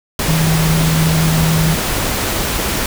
sine tone in noise, 160 Hz, D#3, 49 cents sharp, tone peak -12 dBFS, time 0.28-1.75 s, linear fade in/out 2 ms, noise pink, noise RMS -18 dBFS, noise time 0.19-2.86 s, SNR +3 dB, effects none

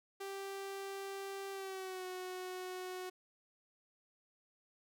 sawtooth tone with pitch glide, 392 to 367.9 Hz, G4 to F#4, 0 to -10 cents, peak -38 dBFS, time 0.2-3.1 s, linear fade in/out 10 ms, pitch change -110 cents, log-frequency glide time 1.51-2.05 s, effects none

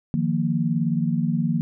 sine chord, Eb suspended second, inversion none, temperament equal with one note detuned, 155.56 / 174.61 / 232.3 Hz, Eb3 / F3 / Bb3, 0 / 0 / -6 cents, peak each -24 dBFS, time 0.14-1.61 s, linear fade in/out 0 ms, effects none

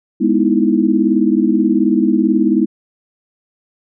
sine chord, E major seventh, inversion first, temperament equal, 207.7 / 246.9 / 311.1 / 329.6 Hz, G#3 / B3 / D#4 / E4, 0 / 0 / 0 / 0 cents, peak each -16 dBFS, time 0.2-2.66 s, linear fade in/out 20 ms, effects none

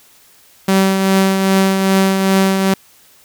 sawtooth tone with tremolo, 192.3 Hz, G3, 33 cents flat, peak -5 dBFS, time 0.68-2.74 s, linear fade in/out 5 ms, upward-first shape triangle, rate 2.5 Hz, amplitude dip 45%, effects white hiss -48 dBFS RMS until 3.24 s

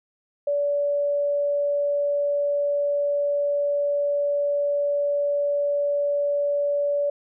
sine tone, 575 Hz, D5, 37 cents flat, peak -20 dBFS, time 0.47-7.1 s, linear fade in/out 5 ms, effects none

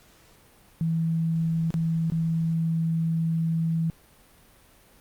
sine tone with dropouts, 163.6 Hz, E3, 13 cents flat, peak -22 dBFS, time 0.81-3.9 s, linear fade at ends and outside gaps 0 ms, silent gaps 1.705-1.741 / 2.1-2.121 s, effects pink hiss -56 dBFS RMS until 5 s + Opus 48 kbps

